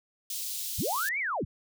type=high-pass noise; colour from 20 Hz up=white; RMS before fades=-35 dBFS; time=0.3-1.09 s; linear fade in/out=2 ms; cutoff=3300 Hz; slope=24 dB/octave
type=linear two-way sweep; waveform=sine; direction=up then down; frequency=35.31 to 2349 to 36.62 Hz; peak=-28 dBFS; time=0.78-1.45 s; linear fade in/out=10 ms; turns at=1.19 s
effects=none